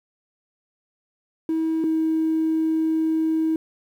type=tone pair in turn; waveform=triangle; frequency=321.5 / 319.3 Hz; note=E4 / D#4; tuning=-43 / +45 cents; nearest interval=unison; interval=12 cents; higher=first; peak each=-17 / -15 dBFS; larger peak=second; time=1.49-1.84 / 1.84-3.56 s; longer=second; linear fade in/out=2 ms; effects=tanh soft clip ceiling -16 dBFS + 9-bit